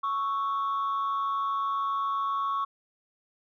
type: tone pair together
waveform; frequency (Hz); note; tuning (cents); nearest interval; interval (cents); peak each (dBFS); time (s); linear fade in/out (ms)
sine; 1109 / 1316.4; C#6 / E6; 0 / -3; minor third; 297; -25 / -33; 0.03-2.65; 10
effects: tanh soft clip ceiling -23 dBFS